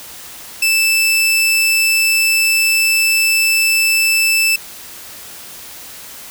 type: tone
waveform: sawtooth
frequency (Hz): 2640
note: E7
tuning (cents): +2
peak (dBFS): -8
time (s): 0.62-4.56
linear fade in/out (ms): 5
effects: white hiss -34 dBFS RMS until 6.3 s